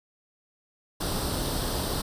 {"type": "noise with comb filter", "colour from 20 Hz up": "pink", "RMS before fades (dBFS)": -29, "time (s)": [1, 2.02], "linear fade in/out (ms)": 10, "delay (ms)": 0.22, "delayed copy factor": 0.65, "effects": ["resampled to 32000 Hz"]}